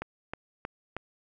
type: click train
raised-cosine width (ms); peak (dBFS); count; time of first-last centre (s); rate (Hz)
0.5; -19; 4; 0.02-0.966; 3.17
effects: none